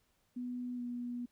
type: tone with pitch glide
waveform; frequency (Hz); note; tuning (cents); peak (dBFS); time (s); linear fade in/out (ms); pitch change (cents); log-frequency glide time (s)
sine; 246.9 to 242.8; B3 to B3; 0 to -29; -37; 0.36-1.26; 10; -29; 0.76-0.81
effects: pink hiss -75 dBFS RMS until 1.31 s